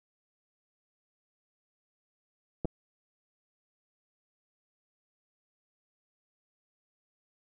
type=clicks; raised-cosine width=2 ms; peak=-19 dBFS; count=2; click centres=2.648 / 2.654 s; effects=none